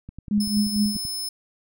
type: click train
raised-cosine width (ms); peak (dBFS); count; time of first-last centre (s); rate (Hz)
5; -25; 11; 0.09-1.052; 10.4
type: tone with tremolo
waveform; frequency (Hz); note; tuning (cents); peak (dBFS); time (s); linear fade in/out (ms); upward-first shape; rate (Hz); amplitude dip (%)
sine; 207.4; G#3; -2; -16; 0.31-0.97; 2; triangle; 4.4; 85
type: tone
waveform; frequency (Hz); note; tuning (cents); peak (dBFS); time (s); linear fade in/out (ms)
sawtooth; 5220; E8; -18; -25; 0.4-1.29; 5
effects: none